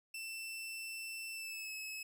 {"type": "tone with pitch glide", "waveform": "sawtooth", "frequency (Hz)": [2670, 2582], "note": ["E7", "E7"], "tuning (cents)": [22, -37], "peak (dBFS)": -39, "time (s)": [0.14, 2.03], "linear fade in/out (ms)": 5, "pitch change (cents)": -59, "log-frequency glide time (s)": [1.33, 1.71], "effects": ["13-bit"]}